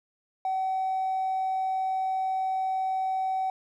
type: tone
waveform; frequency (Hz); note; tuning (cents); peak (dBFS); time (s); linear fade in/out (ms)
triangle; 759; F#5; +44; -22; 0.45-3.5; 2
effects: tanh soft clip ceiling -22 dBFS